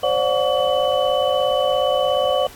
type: tone cluster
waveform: sine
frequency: 525 / 582 / 725 / 1135 / 2998 Hz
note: C5 / D5 / F#5 / C#6 / F#7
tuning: +6 / -16 / -35 / +41 / +22 cents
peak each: -20 / -20 / -23 / -27 / -27 dBFS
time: 0.03-2.47 s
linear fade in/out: 5 ms
effects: pink hiss -42 dBFS RMS until 2.55 s + AAC 64 kbps